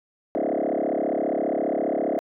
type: tone with frequency modulation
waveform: sine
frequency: 477.3 Hz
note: A#4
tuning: 41 cents sharp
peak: -20 dBFS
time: 0.35-2.19 s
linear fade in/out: 0 ms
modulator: 34.9 Hz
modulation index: 6.4
effects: tanh soft clip ceiling -19 dBFS